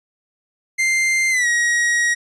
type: tone with pitch glide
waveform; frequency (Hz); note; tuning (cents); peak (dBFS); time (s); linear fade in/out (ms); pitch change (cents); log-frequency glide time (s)
45% pulse; 2093 to 1897.2; C7 to A#6; 0 to +30; -15; 0.78-2.15; 20; -170; 1.3-1.47
effects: resampled to 22050 Hz